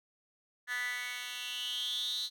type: tone with high-pass filter sweep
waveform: 10% pulse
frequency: 246.9 Hz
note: B3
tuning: in tune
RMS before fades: -37 dBFS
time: 0.67-2.3 s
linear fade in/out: 50 ms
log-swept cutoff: 1800 to 4100 Hz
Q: 9.6
effects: none